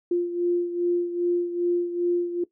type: beating tone pair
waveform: sine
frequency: 349.2 / 351.7 Hz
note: F4 / F4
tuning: 0 / +12 cents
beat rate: 2.5 Hz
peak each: -22 / -28 dBFS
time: 0.11-2.44 s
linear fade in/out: 5 ms
effects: noise-tail reverb RT60 0.1 s tail -17 dB re dry